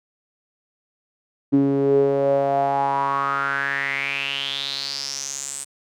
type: tone with band-pass filter sweep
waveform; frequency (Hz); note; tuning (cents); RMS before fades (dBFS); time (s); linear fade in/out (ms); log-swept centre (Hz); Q
sawtooth; 138.59; C#3; 0; -22; 1.52-5.65; 20; 290 to 8500; 7
effects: none